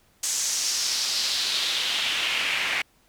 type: noise with band-pass filter sweep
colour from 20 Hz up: pink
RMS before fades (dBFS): -26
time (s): 0.23-2.82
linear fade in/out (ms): 5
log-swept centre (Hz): 7100 to 2200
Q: 2.6
effects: pink hiss -62 dBFS RMS until 3.08 s

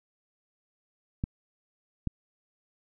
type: clicks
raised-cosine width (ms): 5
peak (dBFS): -16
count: 2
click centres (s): 1.239 / 2.073
effects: none

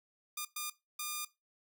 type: tone bursts at uneven times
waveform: 5% pulse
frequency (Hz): 1209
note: D6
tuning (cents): +50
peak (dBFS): -25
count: 3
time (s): 0.37-0.45 / 0.56-0.7 / 0.99-1.25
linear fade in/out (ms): 5
effects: noise-tail reverb RT60 0.2 s tail -17 dB re dry

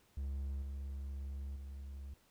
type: tone with level steps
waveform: triangle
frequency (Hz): 68.8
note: C#2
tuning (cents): -12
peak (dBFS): -35 / -38 / -42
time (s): 0.17-2.14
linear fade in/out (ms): 5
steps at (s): 0.62 / 1.56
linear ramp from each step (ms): 2
effects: pink hiss -70 dBFS RMS until 2.3 s

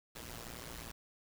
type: noise with amplitude modulation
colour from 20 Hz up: pink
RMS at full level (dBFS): -43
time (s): 0.15-0.92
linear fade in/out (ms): 10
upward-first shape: sine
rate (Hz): 117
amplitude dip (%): 90
effects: none

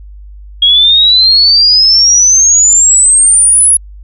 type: exponential sweep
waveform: sine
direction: up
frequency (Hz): 3275 to 10548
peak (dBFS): -3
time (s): 0.62-3.77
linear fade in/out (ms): 5
effects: added 50 Hz sine -28 dBFS peak until 4.03 s

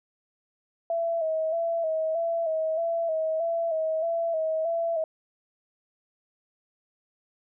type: tone with vibrato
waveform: sine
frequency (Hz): 653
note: E5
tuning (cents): -17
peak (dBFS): -24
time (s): 0.9-5.04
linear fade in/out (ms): 2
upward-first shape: square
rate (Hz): 1.6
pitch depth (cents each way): 44
effects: none

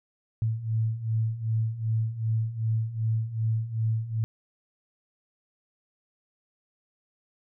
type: beating tone pair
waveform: sine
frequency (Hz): 110 / 112.6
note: A2 / A2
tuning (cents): 0 / +40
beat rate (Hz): 2.6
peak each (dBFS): -30 / -26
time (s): 0.42-4.24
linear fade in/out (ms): 0
effects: none

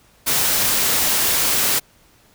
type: noise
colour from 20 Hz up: white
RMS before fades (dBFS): -18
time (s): 0.26-1.8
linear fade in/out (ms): 20
effects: pink hiss -54 dBFS RMS until 2.34 s

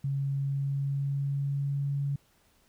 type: tone with pitch glide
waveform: sine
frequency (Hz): 138.3 to 140.72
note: C#3 to C#3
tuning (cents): -4 to +26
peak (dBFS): -27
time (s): 0.04-2.16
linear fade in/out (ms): 5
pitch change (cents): +30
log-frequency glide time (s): 0.3-1.92
effects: pink hiss -66 dBFS RMS until 2.68 s

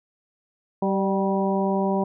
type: harmonic tone with a mistuned harmonic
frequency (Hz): 193.7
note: G3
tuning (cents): -20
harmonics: 1 / 2 / 3 / 4 / 5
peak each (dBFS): -23 / -26 / -28 / -29 / -30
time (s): 0.82-2.04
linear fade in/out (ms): 5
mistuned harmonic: 3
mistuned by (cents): +32
effects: none

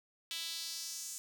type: tone with high-pass filter sweep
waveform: sawtooth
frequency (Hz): 330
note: E4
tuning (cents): +2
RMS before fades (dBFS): -42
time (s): 0.31-1.18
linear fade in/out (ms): 0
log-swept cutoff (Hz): 3300 to 7200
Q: 2.5
effects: none

